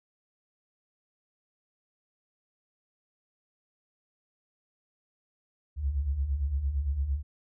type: beating tone pair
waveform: sine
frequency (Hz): 63.1 / 71.9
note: B1 / D2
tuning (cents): +38 / -36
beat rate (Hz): 8.8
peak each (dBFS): -34 / -27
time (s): 5.76-7.23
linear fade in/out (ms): 50
effects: none